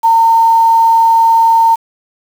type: tone with quantisation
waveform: sine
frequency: 911 Hz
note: A#5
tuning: 40 cents flat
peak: -5 dBFS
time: 0.03-1.76 s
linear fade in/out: 20 ms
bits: 5
effects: none